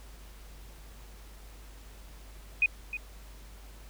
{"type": "tone with echo", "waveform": "sine", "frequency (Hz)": 2489, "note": "D#7", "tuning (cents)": 0, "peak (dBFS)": -20, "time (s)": [2.62, 2.66], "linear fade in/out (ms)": 2, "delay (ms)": 310, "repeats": 1, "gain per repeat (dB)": -12, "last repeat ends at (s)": 2.97, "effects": ["added 50 Hz sine -47 dBFS peak until 3.89 s", "pink hiss -55 dBFS RMS until 3.89 s"]}